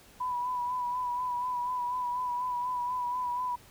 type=tone with vibrato; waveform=sine; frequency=987.8 Hz; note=B5; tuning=in tune; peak=-29 dBFS; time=0.2-3.56 s; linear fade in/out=10 ms; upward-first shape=sine; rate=4.1 Hz; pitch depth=33 cents each way; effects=pink hiss -56 dBFS RMS until 3.7 s